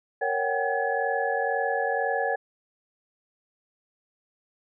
sine tone cluster, 464.2 / 554 / 748 / 790 / 1700 Hz, A#4 / C#5 / F#5 / G5 / G#6, -7 / -1 / +19 / +13 / +40 cents, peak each -30 dBFS, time 0.21-2.36 s, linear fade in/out 10 ms, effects none

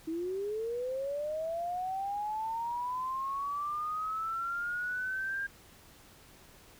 sine linear sweep, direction up, 315.7 to 1611 Hz, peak -32 dBFS, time 0.07-5.47 s, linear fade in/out 10 ms, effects pink hiss -57 dBFS RMS until 6.79 s

